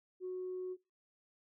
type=tone; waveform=sine; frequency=367.9 Hz; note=F#4; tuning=10 cents flat; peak=-37 dBFS; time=0.2-0.77 s; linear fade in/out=50 ms; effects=noise-tail reverb RT60 0.3 s tail -26 dB re dry + tanh soft clip ceiling -34 dBFS